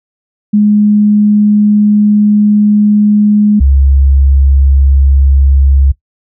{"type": "tone pair in turn", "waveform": "sine", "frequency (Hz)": [208.7, 68.33], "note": ["G#3", "C#2"], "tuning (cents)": [9, -24], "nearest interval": "octave + perfect fifth", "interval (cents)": 1933, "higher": "first", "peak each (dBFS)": -4, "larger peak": "neither", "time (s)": [[0.53, 3.6], [3.6, 5.92]], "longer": "first", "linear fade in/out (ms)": 10, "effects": ["noise-tail reverb RT60 0.1 s tail -18 dB re dry"]}